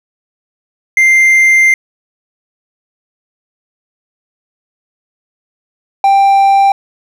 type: tone pair in turn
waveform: triangle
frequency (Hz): 2093 / 787.8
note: C7 / G5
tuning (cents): 0 / +8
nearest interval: octave + perfect fourth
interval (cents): 1692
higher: first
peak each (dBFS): -3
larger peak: neither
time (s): 0.97-1.74 / 6.04-6.72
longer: first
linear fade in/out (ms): 2
effects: none